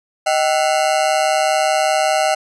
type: ring-modulated tone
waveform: 40% pulse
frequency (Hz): 698.5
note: F5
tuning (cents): 0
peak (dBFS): -10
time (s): 0.26-2.35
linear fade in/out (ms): 10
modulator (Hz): 72.5
effects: resampled to 24000 Hz